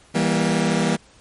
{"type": "chord", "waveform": "sawtooth", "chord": "E diminished", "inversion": "none", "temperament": "just", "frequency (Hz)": [164.81, 197.78, 237.3], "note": ["E3", "G3", "Bb3"], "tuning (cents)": [0, 16, 31], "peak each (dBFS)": -18, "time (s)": [0.14, 0.97], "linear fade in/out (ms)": 20, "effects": ["pink hiss -52 dBFS RMS until 1.2 s", "MP3 48 kbps"]}